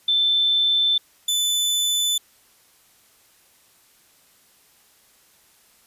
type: tone pair in turn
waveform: sine / sawtooth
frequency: 3537 / 3506 Hz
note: A7 / A7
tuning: +8 / -7 cents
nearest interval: unison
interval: 15 cents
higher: first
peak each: -16 dBFS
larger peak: neither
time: 0.08-0.98 / 1.28-2.18 s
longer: neither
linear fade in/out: 5 ms
effects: white hiss -57 dBFS RMS until 5.86 s + resampled to 32000 Hz